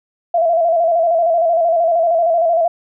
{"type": "tone with vibrato", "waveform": "sine", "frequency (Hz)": 672, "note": "E5", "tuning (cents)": 33, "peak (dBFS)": -11, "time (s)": [0.34, 2.68], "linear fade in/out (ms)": 5, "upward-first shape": "square", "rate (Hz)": 13, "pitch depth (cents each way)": 52, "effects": []}